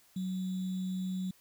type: tone with sample-and-hold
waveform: sine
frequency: 186.1 Hz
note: F#3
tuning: 10 cents sharp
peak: -32 dBFS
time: 0.16-1.31 s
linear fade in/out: 5 ms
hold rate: 3675 Hz
effects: white hiss -64 dBFS RMS until 1.4 s